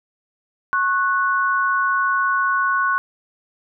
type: tone pair together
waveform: sine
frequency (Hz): 1094.6 / 1480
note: C#6 / F#6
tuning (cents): -22 / 0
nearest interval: perfect fourth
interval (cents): 522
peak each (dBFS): -19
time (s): 0.73-2.98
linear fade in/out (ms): 0
effects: none

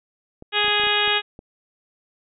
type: clicks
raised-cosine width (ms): 2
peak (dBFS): -26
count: 8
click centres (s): 0.424 / 0.645 / 0.681 / 0.798 / 0.836 / 0.869 / 1.077 / 1.391
type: harmonic tone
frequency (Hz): 415.3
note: G#4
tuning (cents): 0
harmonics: 1 / 2 / 3 / 4 / 5 / 6 / 7 / 8 / 9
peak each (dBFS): -28 / -27 / -29 / -25 / -29 / -25 / -25 / -25 / -27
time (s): 0.52-1.22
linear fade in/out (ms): 50
effects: none

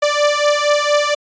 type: beating tone pair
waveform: sawtooth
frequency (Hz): 586 / 590.3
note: D5 / D5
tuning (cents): -4 / +9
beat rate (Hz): 4.3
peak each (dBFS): -12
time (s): 0.02-1.15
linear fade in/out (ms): 10
effects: resampled to 16000 Hz

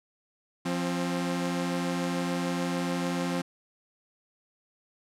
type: tone pair together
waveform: sawtooth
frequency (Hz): 174.39 / 265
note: F3 / C4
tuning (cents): -2 / +22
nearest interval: perfect fifth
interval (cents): 724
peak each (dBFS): -26 / -27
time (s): 0.65-3.42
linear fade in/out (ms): 10
effects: low-pass 10000 Hz 12 dB/octave

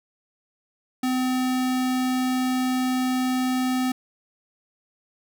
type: tone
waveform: square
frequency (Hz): 255.6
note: C4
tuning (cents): -40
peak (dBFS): -22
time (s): 1.03-3.92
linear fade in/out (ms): 5
effects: none

